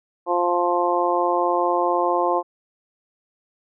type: harmonic tone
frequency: 175.5 Hz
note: F3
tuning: 9 cents sharp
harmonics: 2 / 3 / 4 / 5 / 6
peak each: -24 / -24 / -24 / -24 / -24 dBFS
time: 0.26-2.43 s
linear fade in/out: 50 ms
effects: none